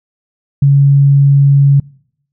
sine tone, 140 Hz, C#3, 18 cents sharp, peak -4 dBFS, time 0.62-1.8 s, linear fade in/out 5 ms, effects noise-tail reverb RT60 0.7 s tail -25 dB re dry

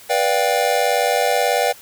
square chord, G dominant seventh, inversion first, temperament just, 490 / 588 / 705.6 / 784 Hz, B4 / D5 / F5 / G5, -14 / +2 / +18 / 0 cents, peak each -22 dBFS, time 0.09-1.73 s, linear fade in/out 20 ms, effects white hiss -43 dBFS RMS until 1.81 s

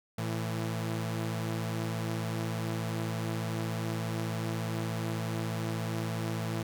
sawtooth tone pair together, 111.9 / 166.17 Hz, A2 / E3, +30 / +14 cents, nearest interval perfect fifth, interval 684 cents, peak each -29 / -32 dBFS, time 0.18-6.63 s, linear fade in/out 5 ms, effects none

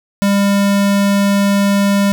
square tone, 200 Hz, G3, 35 cents sharp, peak -11 dBFS, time 0.22-2.12 s, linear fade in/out 0 ms, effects none

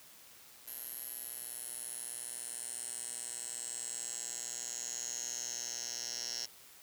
10% pulse tone with band-pass filter sweep, 120 Hz, B2, 49 cents flat, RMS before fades -42 dBFS, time 0.67-6.46 s, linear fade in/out 10 ms, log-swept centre 12000 to 5600 Hz, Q 8, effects white hiss -57 dBFS RMS until 6.82 s + high-pass 60 Hz 12 dB/octave

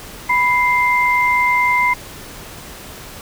sine tone pair together, 987 / 2091 Hz, B5 / C7, -1 / -2 cents, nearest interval octave + minor second, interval 1299 cents, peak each -15 dBFS, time 0.29-1.94 s, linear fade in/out 10 ms, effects pink hiss -35 dBFS RMS until 3.21 s

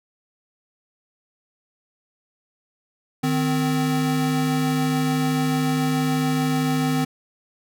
square tone pair together, 153.6 / 258.3 Hz, D#3 / C4, -22 / -22 cents, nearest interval major sixth, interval 900 cents, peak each -24 / -22 dBFS, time 3.23-7.05 s, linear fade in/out 10 ms, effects none

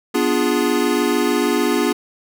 square chord, B diminished seventh, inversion none, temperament equal, 246.9 / 293.7 / 349.2 / 415.3 Hz, B3 / D4 / F4 / Ab4, 0 / 0 / 0 / 0 cents, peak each -22 dBFS, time 0.14-1.93 s, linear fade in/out 10 ms, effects none

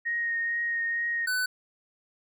sine tone with vibrato, 1864.7 Hz, A#6, in tune, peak -26 dBFS, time 0.05-1.27 s, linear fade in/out 20 ms, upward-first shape triangle, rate 2.2 Hz, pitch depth 15 cents each way
square tone, 1500 Hz, F#6, 23 cents sharp, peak -26 dBFS, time 1.27-1.46 s, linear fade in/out 5 ms
effects none

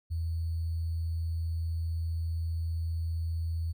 sine tone with sample-and-hold, 82.41 Hz, E2, in tune, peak -29 dBFS, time 0.1-3.73 s, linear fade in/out 20 ms, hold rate 4410 Hz, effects none

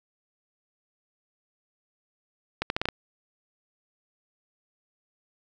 accelerating click train, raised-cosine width 0.3 ms, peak -10 dBFS, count 6, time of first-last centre 2.62-2.887 s, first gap 81 ms, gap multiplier 0.79, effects none

